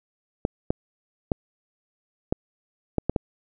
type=clicks; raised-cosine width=2 ms; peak=-8 dBFS; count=7; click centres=0.451 / 0.705 / 1.318 / 2.325 / 2.983 / 3.096 / 3.162 s; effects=none